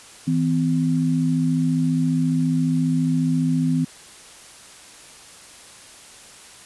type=tone pair together; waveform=sine; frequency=161.08 / 255.7 Hz; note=E3 / C4; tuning=-40 / -40 cents; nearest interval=minor sixth; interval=800 cents; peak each=-20 dBFS; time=0.27-3.85 s; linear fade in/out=10 ms; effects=white hiss -44 dBFS RMS until 6.65 s + resampled to 24000 Hz